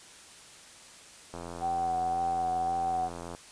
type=click train; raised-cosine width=1 ms; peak=-26 dBFS; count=173; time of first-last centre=1.34-3.349 s; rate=85.6 Hz
type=tone with vibrato; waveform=sine; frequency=756 Hz; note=F#5; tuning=37 cents sharp; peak=-27 dBFS; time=1.6-3.1 s; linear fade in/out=50 ms; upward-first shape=sine; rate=1.9 Hz; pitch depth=28 cents each way
effects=white hiss -51 dBFS RMS until 3.51 s + resampled to 22050 Hz